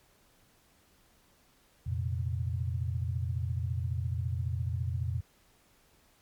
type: chord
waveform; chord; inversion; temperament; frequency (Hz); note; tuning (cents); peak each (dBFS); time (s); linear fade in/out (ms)
sine; F suspended fourth; none; just; 87.31 / 116.41 / 130.96; F2 / Bb2 / C3; 0 / -2 / +2; -32 / -34 / -37; 1.86-5.21; 10
effects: pink hiss -65 dBFS RMS until 6.21 s + MP3 96 kbps